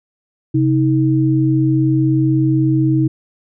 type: tone pair together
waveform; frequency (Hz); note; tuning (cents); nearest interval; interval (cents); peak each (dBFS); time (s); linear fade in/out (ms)
sine; 132.9 / 316.8; C3 / D#4; +27 / +31; octave + minor third; 1504; -14; 0.54-3.08; 10
effects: none